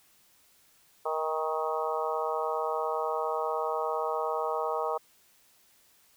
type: harmonic tone with a mistuned harmonic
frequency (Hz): 157.2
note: D#3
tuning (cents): +18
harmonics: 3 / 4 / 5 / 6 / 7 / 8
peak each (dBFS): -33 / -34 / -35 / -36 / -36 / -37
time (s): 1.05-4.98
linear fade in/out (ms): 10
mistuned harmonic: 5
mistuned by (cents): +22
effects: white hiss -63 dBFS RMS until 6.16 s